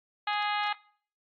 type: harmonic tone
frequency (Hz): 415.3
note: G#4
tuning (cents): 0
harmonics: 2 / 3 / 4 / 5 / 6 / 7 / 8 / 9 / 10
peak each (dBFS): -30 / -34 / -36 / -38 / -40 / -41 / -42 / -43 / -44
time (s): 0.27-0.73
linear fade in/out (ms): 5
effects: noise-tail reverb RT60 0.5 s tail -21 dB re dry + AAC 48 kbps